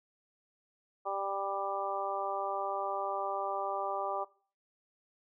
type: harmonic tone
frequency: 196.9 Hz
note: G3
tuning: 8 cents sharp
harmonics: 2 / 3 / 4 / 5 / 6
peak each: -42 / -38 / -36 / -41 / -38 dBFS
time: 1.05-4.25 s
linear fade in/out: 20 ms
effects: noise-tail reverb RT60 0.4 s tail -19 dB re dry